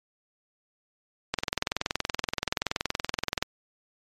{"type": "click train", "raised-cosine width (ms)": 0.2, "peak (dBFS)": -8, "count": 45, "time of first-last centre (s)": [1.34, 3.425], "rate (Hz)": 21.1, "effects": ["MP3 64 kbps"]}